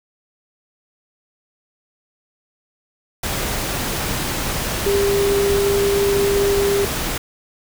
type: tone in noise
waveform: sine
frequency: 400 Hz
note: G4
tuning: 35 cents sharp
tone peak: -15 dBFS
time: 4.86-6.85 s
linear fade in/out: 5 ms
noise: pink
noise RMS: -23 dBFS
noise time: 3.23-7.18 s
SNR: +5 dB
effects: none